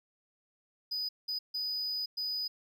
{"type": "tone bursts at uneven times", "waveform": "triangle", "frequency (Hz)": 4975, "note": "D#8", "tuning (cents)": -1, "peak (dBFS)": -31, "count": 4, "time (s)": [[0.91, 1.09], [1.28, 1.39], [1.54, 2.06], [2.17, 2.48]], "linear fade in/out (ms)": 10, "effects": []}